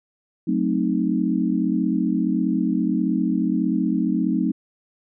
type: chord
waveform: sine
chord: F# diminished seventh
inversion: none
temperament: equal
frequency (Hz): 185 / 220 / 261.6 / 311.1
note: F#3 / A3 / C4 / Eb4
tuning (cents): 0 / 0 / 0 / 0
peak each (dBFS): -24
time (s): 0.47-4.52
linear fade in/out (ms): 10
effects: none